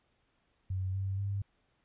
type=tone with pitch steps; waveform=sine; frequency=93.9 / 96.65 / 99.48 Hz; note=F#2 / G2 / G2; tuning=+26 / -24 / +26 cents; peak=-31 dBFS; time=0.7-1.42 s; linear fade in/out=5 ms; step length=240 ms; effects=pink hiss -74 dBFS RMS until 1.84 s + resampled to 8000 Hz